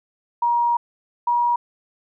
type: tone pair in turn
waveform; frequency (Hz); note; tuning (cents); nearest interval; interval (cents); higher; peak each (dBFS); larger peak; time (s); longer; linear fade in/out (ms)
sine; 949 / 957.3; A#5 / A#5; +31 / +46; unison; 15; second; -16; neither; 0.42-0.77 / 1.27-1.56; first; 5
effects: none